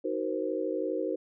sine chord, C half-diminished seventh, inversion first, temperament just, 314 / 376.7 / 470.9 / 523.3 Hz, Eb4 / Gb4 / Bb4 / C5, +16 / +31 / +18 / 0 cents, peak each -34 dBFS, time 0.04-1.16 s, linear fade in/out 10 ms, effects none

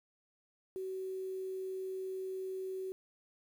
sine tone with quantisation, 377.8 Hz, F#4, 36 cents sharp, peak -37 dBFS, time 0.76-2.92 s, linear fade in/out 0 ms, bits 10, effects none

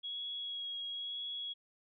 sine tone with vibrato, 3322 Hz, G#7, in tune, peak -38 dBFS, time 0.03-1.54 s, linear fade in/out 20 ms, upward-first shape sine, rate 1 Hz, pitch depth 14 cents each way, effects none

